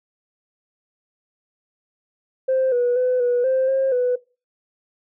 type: tone with pitch steps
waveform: sine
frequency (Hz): 523 / 486.9 / 504 / 487.4 / 523 / 534 / 495.9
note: C5 / B4 / B4 / B4 / C5 / C5 / B4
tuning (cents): -1 / -25 / +35 / -23 / -1 / +35 / +7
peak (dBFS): -15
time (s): 2.48-4.16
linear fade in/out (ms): 10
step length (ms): 240
effects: noise-tail reverb RT60 0.3 s tail -21 dB re dry + tanh soft clip ceiling -13 dBFS